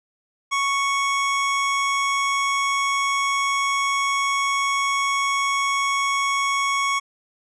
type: tone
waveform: 25% pulse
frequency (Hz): 1108.7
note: C#6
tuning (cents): 0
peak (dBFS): -16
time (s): 0.51-7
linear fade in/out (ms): 20
effects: resampled to 22050 Hz